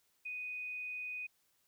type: tone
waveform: sine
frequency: 2489 Hz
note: D#7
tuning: in tune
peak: -39 dBFS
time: 0.25-1.27 s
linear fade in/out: 10 ms
effects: white hiss -75 dBFS RMS until 1.67 s